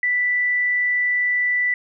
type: tone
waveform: sine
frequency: 1975.5 Hz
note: B6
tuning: in tune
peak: -17 dBFS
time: 0.03-1.74 s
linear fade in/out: 2 ms
effects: none